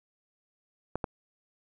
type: clicks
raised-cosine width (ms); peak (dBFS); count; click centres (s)
1; -16; 2; 0.956 / 1.042
effects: none